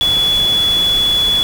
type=tone in noise; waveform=sine; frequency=3412 Hz; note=G#7; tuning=46 cents sharp; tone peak=-11 dBFS; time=0.01-1.43 s; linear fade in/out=0 ms; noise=pink; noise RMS=-25 dBFS; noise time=0.01-1.43 s; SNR=+11 dB; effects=none